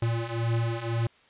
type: beating tone pair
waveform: square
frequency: 114.6 / 116.5 Hz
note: A#2 / A#2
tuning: -29 / -1 cents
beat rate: 1.9 Hz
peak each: -31 / -28 dBFS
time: 0.02-1.07 s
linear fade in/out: 5 ms
effects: white hiss -59 dBFS RMS until 1.29 s + resampled to 8000 Hz